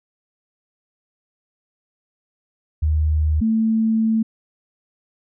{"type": "tone pair in turn", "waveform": "sine", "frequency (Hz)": [77.1, 222.3], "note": ["D#2", "A3"], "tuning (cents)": [-15, 18], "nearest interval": "octave + tritone", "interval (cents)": 1833, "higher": "second", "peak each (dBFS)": -15, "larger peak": "neither", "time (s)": [[2.82, 3.41], [3.41, 4.23]], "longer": "second", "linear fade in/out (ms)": 10, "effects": []}